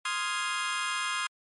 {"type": "chord", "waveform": "25% pulse", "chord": "F minor seventh", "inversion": "second", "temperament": "equal", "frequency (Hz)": [1046.5, 1244.5, 1396.9, 1661.2], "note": ["C6", "Eb6", "F6", "Ab6"], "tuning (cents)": [0, 0, 0, 0], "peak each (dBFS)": [-30, -31, -32, -31], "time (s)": [0.05, 1.27], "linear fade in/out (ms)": 5, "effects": ["MP3 48 kbps"]}